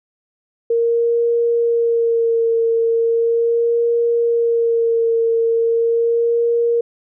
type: tone with vibrato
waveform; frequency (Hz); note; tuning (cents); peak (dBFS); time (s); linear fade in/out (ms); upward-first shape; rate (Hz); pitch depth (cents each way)
sine; 463.5; A#4; -10; -13; 0.7-6.81; 5; sine; 0.38; 21
effects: none